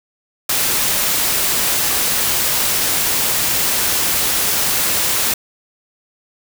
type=noise; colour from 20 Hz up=white; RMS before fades=-17 dBFS; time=0.49-5.34 s; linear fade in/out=5 ms; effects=none